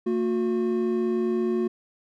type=tone pair together; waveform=triangle; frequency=227.1 / 361.8 Hz; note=A#3 / F#4; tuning=-45 / -39 cents; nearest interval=minor sixth; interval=806 cents; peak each=-24 / -22 dBFS; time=0.06-1.68 s; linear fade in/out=10 ms; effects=none